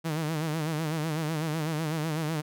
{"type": "tone with vibrato", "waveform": "sawtooth", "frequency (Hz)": 157, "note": "D#3", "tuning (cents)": 16, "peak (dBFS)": -24, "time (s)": [0.04, 2.42], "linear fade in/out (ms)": 20, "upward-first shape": "sine", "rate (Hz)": 8, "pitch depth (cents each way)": 90, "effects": []}